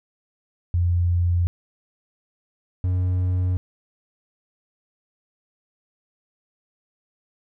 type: tone pair in turn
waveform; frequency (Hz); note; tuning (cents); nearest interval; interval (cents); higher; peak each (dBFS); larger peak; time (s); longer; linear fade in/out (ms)
sine / triangle; 87.31 / 91.15; F2 / F#2; 0 / -25; minor second; 75; second; -17; neither; 0.74-1.47 / 2.84-3.57; neither; 0
effects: none